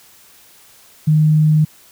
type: tone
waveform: sine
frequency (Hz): 154.1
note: D#3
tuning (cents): -16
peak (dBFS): -9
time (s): 1.07-1.65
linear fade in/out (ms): 10
effects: white hiss -47 dBFS RMS until 1.91 s